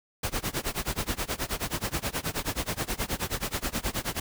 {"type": "noise with tremolo", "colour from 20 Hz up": "pink", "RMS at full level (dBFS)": -28, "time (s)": [0.23, 4.2], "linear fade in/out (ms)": 5, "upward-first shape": "sine", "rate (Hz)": 9.4, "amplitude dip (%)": 95, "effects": []}